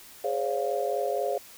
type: chord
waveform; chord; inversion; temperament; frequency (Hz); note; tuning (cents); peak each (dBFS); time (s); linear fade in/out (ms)
sine; Db major seventh; second; equal with one note detuned; 415.3 / 523.3 / 567.3 / 698.5; Ab4 / C5 / Db5 / F5; 0 / 0 / +40 / 0; -31; 0.24-1.38; 5
effects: white hiss -49 dBFS RMS until 1.57 s